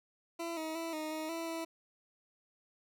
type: tone with pitch steps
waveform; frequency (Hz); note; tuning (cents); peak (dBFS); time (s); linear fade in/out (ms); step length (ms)
20% pulse; 336 / 317 / 330.3 / 310.2 / 313.4 / 330.9 / 328.6; E4 / D#4 / E4 / D#4 / D#4 / E4 / E4; +33 / +32 / +4 / -5 / +13 / +7 / -5; -32; 0.39-1.65; 10; 180
effects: none